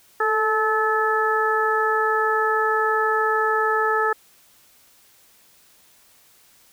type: harmonic tone with a mistuned harmonic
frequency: 432.9 Hz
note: A4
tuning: 28 cents flat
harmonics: 1 / 2 / 3 / 4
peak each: -23 / -25 / -22 / -24 dBFS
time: 0.2-4.13 s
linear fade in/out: 5 ms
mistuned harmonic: 1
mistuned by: +25 cents
effects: white hiss -55 dBFS RMS until 6.72 s